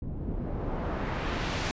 pink noise with low-pass filter sweep, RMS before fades -32 dBFS, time 0.02-1.71 s, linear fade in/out 0 ms, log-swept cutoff 220 to 6100 Hz, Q 0.73, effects resampled to 16000 Hz

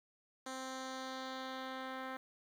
10% pulse tone with low-pass filter sweep, 261.6 Hz, C4, in tune, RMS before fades -44 dBFS, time 0.46-2.17 s, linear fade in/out 5 ms, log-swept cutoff 7900 to 2300 Hz, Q 1.6, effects 10-bit

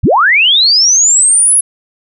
sine linear sweep, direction up, 32.23 to 10680 Hz, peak -5 dBFS, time 0.03-1.61 s, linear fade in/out 10 ms, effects none

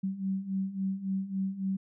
sine beating tone pair, 190 / 193.6 Hz, F#3 / G3, +46 / -21 cents, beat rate 3.6 Hz, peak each -35 / -31 dBFS, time 0.03-1.77 s, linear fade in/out 10 ms, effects none

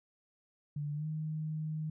sine tone with pitch glide, 146.83 to 155.47 Hz, D3 to D#3, 0 to -1 cents, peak -34 dBFS, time 0.76-1.9 s, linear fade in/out 5 ms, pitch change +99 cents, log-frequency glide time 0.94-1.06 s, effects none

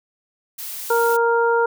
blue noise, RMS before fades -31 dBFS, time 0.58-1.17 s, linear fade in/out 10 ms
harmonic tone, 466.2 Hz, A#4, in tune, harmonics 1 / 2 / 3, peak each -17 / -20 / -22 dBFS, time 0.9-1.66 s, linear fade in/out 5 ms
effects none

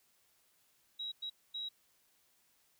sine tone bursts at uneven times, 3853 Hz, B7, 44 cents flat, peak -38 dBFS, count 3, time 0.99-1.12 / 1.22-1.3 / 1.54-1.69 s, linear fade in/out 10 ms, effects white hiss -72 dBFS RMS until 2.79 s

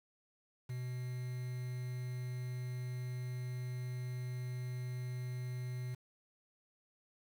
triangle tone with quantisation, 125.1 Hz, B2, 23 cents sharp, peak -36 dBFS, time 0.69-5.95 s, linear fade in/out 10 ms, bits 9, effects none

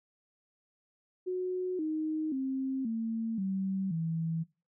sine tone with pitch steps, 366.7 / 311.9 / 265.4 / 225.7 / 192.02 / 163.35 Hz, F#4 / D#4 / C4 / A3 / G3 / E3, -15 / +4 / +25 / +44 / -35 / -15 cents, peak -30 dBFS, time 1.26-4.44 s, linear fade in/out 20 ms, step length 530 ms, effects noise-tail reverb RT60 0.3 s tail -21 dB re dry

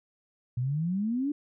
sine exponential sweep, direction up, 118.6 to 299.7 Hz, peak -26 dBFS, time 0.57-1.32 s, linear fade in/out 5 ms, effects none

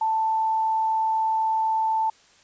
sine tone, 884 Hz, A5, 8 cents sharp, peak -20 dBFS, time 0.01-2.1 s, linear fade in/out 5 ms, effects white hiss -56 dBFS RMS until 2.43 s + resampled to 16000 Hz

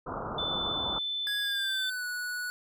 white low-pass noise, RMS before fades -36 dBFS, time 0.06-0.99 s, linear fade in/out 10 ms, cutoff 1400 Hz, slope 96 dB/octave
sine tone, 3520 Hz, A7, in tune, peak -30 dBFS, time 0.38-1.9 s, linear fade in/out 5 ms
square tone with pitch glide, 1661.2 to 1471.4 Hz, G#6 to F#6, 0 to -10 cents, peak -33 dBFS, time 1.27-2.5 s, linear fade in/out 0 ms, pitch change -210 cents, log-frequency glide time 1.4-2.05 s
effects none

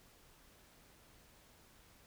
silence, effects pink hiss -64 dBFS RMS until 2.06 s

